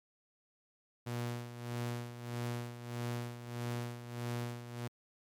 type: tone with tremolo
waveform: sawtooth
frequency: 120 Hz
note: B2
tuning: 49 cents flat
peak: -31 dBFS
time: 1.06-4.88 s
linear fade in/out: 10 ms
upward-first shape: sine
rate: 1.6 Hz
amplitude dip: 70%
effects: MP3 96 kbps